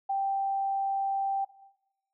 sine tone, 784 Hz, G5, in tune, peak -26 dBFS, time 0.09-1.45 s, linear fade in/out 10 ms, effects noise-tail reverb RT60 0.9 s tail -17 dB re dry

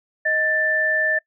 sine tone pair together, 625.8 / 1770 Hz, D#5 / A6, +10 / +10 cents, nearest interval octave + tritone, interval 1800 cents, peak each -25 / -18 dBFS, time 0.25-1.19 s, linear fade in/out 10 ms, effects noise-tail reverb RT60 0.1 s tail -24 dB re dry

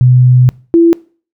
sine tone pair in turn, 125.8 / 335.8 Hz, B2 / E4, +32 / +32 cents, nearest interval octave + perfect fourth, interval 1700 cents, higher second, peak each -3 dBFS, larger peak neither, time 0.01-0.49 / 0.74-0.93 s, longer first, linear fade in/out 0 ms, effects noise-tail reverb RT60 0.4 s tail -23 dB re dry

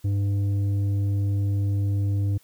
triangle tone with tanh clipping, 100 Hz, G2, 35 cents sharp, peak -22 dBFS, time 0.04-2.38 s, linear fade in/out 10 ms, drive 11 dB, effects white hiss -59 dBFS RMS until 2.43 s

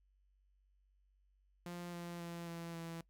sawtooth tone with pitch steps, 174.61 / 172.5 / 170.42 / 168.37 / 166.34 Hz, F3 / F3 / F3 / E3 / E3, 0 / -21 / -42 / +37 / +16 cents, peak -40 dBFS, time 1.66-3.01 s, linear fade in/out 2 ms, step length 270 ms, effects noise-tail reverb RT60 0.1 s tail -20 dB re dry + added 48 Hz sine -70 dBFS peak until 3.09 s

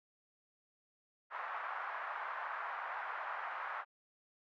white band-pass noise, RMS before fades -42 dBFS, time 1.3-3.85 s, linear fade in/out 50 ms, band 790 to 1500 Hz, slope 24 dB/octave, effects none

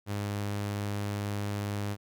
sawtooth tone, 102.2 Hz, G#2, 27 cents flat, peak -27 dBFS, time 0.06-1.97 s, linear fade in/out 50 ms, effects none

